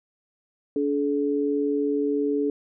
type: tone pair together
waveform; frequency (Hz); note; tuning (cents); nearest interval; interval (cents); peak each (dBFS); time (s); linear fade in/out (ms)
sine; 287.2 / 428.3; D4 / A4; -39 / -47; perfect fifth; 692; -24; 0.76-2.5; 2
effects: none